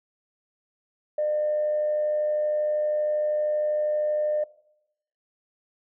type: tone with amplitude modulation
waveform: sine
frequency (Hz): 603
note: D5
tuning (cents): +46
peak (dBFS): -20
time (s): 1.18-4.44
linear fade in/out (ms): 5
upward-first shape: sine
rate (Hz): 92.7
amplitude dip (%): 30
effects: noise-tail reverb RT60 0.8 s tail -20 dB re dry + tanh soft clip ceiling -17 dBFS